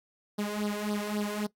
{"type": "tone with flanger", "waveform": "sawtooth", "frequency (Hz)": 208.3, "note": "G#3", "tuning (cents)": 5, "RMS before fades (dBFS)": -32, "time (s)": [0.38, 1.47], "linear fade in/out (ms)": 10, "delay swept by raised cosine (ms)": [0.2, 2], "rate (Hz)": 3.7, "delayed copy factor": 0.8, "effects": ["noise-tail reverb RT60 0.1 s tail -19 dB re dry", "AAC 64 kbps"]}